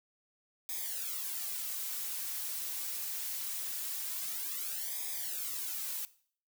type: noise with flanger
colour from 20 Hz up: blue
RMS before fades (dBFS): -38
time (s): 0.69-6.05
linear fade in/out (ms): 0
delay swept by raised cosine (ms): 0.69 to 5.59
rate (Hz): 0.23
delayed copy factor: -0.95
effects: noise-tail reverb RT60 0.5 s tail -18 dB re dry